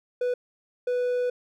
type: tone bursts at uneven times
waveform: triangle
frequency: 493.9 Hz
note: B4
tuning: in tune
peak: -21 dBFS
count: 2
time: 0.21-0.34 / 0.87-1.3 s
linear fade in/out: 5 ms
effects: none